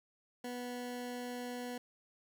20% pulse tone, 245.7 Hz, B3, 9 cents flat, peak -35 dBFS, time 0.44-1.78 s, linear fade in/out 5 ms, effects none

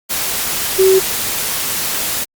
sine tone in noise, 380 Hz, F#4, 46 cents sharp, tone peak -7 dBFS, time 0.78-1 s, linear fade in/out 20 ms, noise white, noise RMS -19 dBFS, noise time 0.09-2.25 s, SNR +9 dB, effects Opus 48 kbps

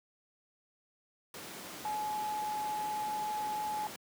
sine tone in noise, 848 Hz, G#5, 36 cents sharp, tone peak -33 dBFS, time 1.85-3.87 s, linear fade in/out 2 ms, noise pink, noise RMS -44 dBFS, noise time 1.34-3.96 s, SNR +8 dB, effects high-pass 200 Hz 12 dB/octave

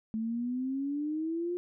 sine exponential sweep, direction up, 218 to 357.5 Hz, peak -30 dBFS, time 0.14-1.57 s, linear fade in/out 0 ms, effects none

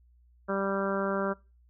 harmonic tone, 196 Hz, G3, in tune, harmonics 1 / 2 / 3 / 4 / 5 / 6 / 7 / 8, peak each -33 / -33 / -32 / -43 / -39 / -38 / -36 / -40 dBFS, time 0.48-1.34 s, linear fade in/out 20 ms, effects noise-tail reverb RT60 0.3 s tail -23 dB re dry + added 60 Hz sine -58 dBFS peak until 1.69 s

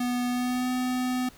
square tone with pitch glide, 245.9 to 252.2 Hz, B3 to B3, -7 to +36 cents, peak -26 dBFS, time 0-1.29 s, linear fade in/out 5 ms, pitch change +43 cents, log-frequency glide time 0.29-0.7 s, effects pink hiss -53 dBFS RMS until 1.37 s

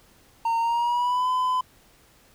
triangle tone with pitch glide, 918 to 1012.7 Hz, A#5 to B5, -27 to +43 cents, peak -19 dBFS, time 0.45-1.61 s, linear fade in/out 5 ms, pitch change +170 cents, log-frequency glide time 0.59-1.29 s, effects pink hiss -57 dBFS RMS until 2.34 s

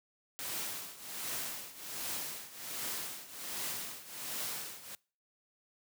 white noise with tremolo, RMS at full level -37 dBFS, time 0.39-4.95 s, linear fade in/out 0 ms, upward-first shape triangle, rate 1.3 Hz, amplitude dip 85%, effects noise-tail reverb RT60 0.4 s tail -25 dB re dry + high-pass 100 Hz 12 dB/octave

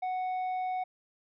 sine tone with tanh clipping, 740 Hz, F#5, in tune, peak -31 dBFS, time 0.02-0.84 s, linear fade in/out 10 ms, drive 5 dB, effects none

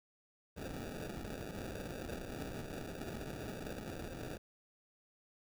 blue noise with sample-and-hold, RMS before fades -44 dBFS, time 0.56-4.38 s, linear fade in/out 10 ms, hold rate 1050 Hz, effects none

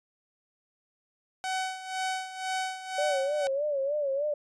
sawtooth tone with tremolo, 753 Hz, F#5, 30 cents sharp, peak -24 dBFS, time 1.44-3.47 s, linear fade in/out 0 ms, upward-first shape sine, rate 2 Hz, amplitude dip 75%
sine tone with vibrato, 569 Hz, C#5, 45 cents sharp, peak -26 dBFS, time 2.98-4.34 s, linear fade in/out 5 ms, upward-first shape sine, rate 3.3 Hz, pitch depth 100 cents each way
effects resampled to 22050 Hz

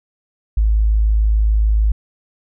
sine tone, 53.4 Hz, G#1, 49 cents sharp, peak -11 dBFS, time 0.57-1.92 s, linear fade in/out 5 ms, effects none

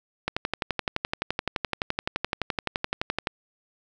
click train, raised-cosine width 0.3 ms, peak -9 dBFS, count 36, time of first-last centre 0.28-3.271 s, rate 11.7 Hz, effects none

